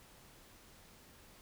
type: silence
effects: pink hiss -60 dBFS RMS until 1.41 s